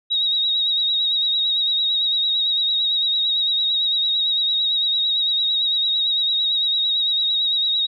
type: tone with vibrato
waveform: sine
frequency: 3800 Hz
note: A#7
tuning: 33 cents sharp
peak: -17 dBFS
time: 0.1-7.87 s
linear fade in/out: 20 ms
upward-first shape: triangle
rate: 8.9 Hz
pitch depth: 51 cents each way
effects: none